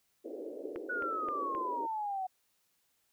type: band-pass noise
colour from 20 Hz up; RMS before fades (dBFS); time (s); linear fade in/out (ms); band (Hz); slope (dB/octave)
pink; -42; 0.24-1.87; 20; 300 to 550; 48
type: click train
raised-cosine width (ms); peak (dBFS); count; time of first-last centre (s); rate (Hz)
0.5; -30; 4; 0.76-1.549; 3.8
type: exponential sweep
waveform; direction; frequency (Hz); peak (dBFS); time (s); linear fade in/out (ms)
sine; down; 1487 to 740; -33; 0.89-2.27; 10
effects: white hiss -75 dBFS RMS until 3.12 s